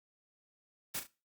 white noise with echo, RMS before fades -37 dBFS, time 0.94-1 s, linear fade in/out 10 ms, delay 36 ms, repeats 2, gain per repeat -9 dB, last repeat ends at 1.072 s, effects noise-tail reverb RT60 0.3 s tail -19 dB re dry + Opus 48 kbps

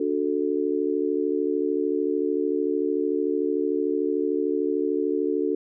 sine chord, D major, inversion none, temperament just, 293.7 / 367.1 / 440.5 Hz, D4 / F#4 / A4, 0 / -14 / +2 cents, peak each -26 dBFS, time 0-5.55 s, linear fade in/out 5 ms, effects none

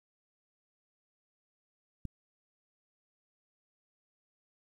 click, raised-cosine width 5 ms, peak -26 dBFS, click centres 2.053 s, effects 10-bit

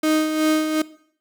35% pulse tone with tremolo, 311.1 Hz, D#4, in tune, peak -14 dBFS, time 0.03-0.82 s, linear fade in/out 5 ms, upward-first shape sine, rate 2.7 Hz, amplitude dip 55%, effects noise-tail reverb RT60 0.6 s tail -19 dB re dry

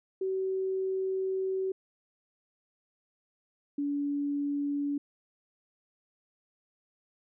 sine tone pair in turn, 380 / 286.2 Hz, F#4 / D4, +46 / -45 cents, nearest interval perfect fourth, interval 491 cents, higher first, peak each -28 dBFS, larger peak neither, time 0.21-1.72 / 3.78-4.98 s, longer first, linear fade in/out 5 ms, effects none

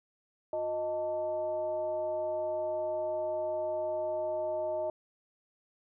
sine tone with frequency modulation, 622.3 Hz, D#5, in tune, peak -30 dBFS, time 0.53-4.9 s, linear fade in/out 2 ms, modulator 265 Hz, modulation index 0.57, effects none

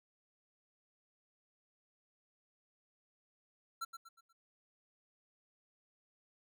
square tone with echo, 1353 Hz, E6, 45 cents sharp, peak -38 dBFS, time 3.81-3.85 s, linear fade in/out 10 ms, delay 120 ms, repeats 4, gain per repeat -8 dB, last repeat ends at 4.33 s, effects none

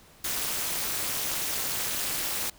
white noise with amplitude modulation, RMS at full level -26 dBFS, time 0.24-2.5 s, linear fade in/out 5 ms, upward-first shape sine, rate 283 Hz, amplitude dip 100%, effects pink hiss -55 dBFS RMS until 2.58 s

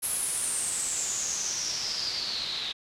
white noise with low-pass filter sweep, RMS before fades -31 dBFS, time 0.02-2.73 s, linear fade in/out 20 ms, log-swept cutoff 11000 to 3700 Hz, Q 8.3, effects none

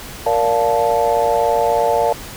sine chord, Bb major seventh, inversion none, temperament just, 466.2 / 582.7 / 699.2 / 874.1 Hz, Bb4 / D5 / F5 / A5, 0 / -14 / +2 / -12 cents, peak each -18 dBFS, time 0.26-2.13 s, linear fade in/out 5 ms, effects tanh soft clip ceiling -4 dBFS + pink hiss -33 dBFS RMS until 2.36 s

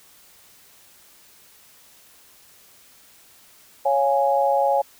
sine chord, Db major, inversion none, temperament equal, 554.4 / 698.5 / 830.6 Hz, Db5 / F5 / Ab5, 0 / 0 / 0 cents, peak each -20 / -24 / -20 dBFS, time 3.85-4.82 s, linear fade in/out 10 ms, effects white hiss -52 dBFS RMS until 4.99 s

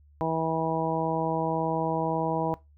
harmonic tone, 161.8 Hz, E3, 32 cents flat, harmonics 1 / 2 / 3 / 4 / 5 / 6, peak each -32 / -32 / -32 / -32 / -32 / -32 dBFS, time 0.21-2.54 s, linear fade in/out 0 ms, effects noise-tail reverb RT60 0.2 s tail -19 dB re dry + added 73 Hz sine -54 dBFS peak until 2.77 s

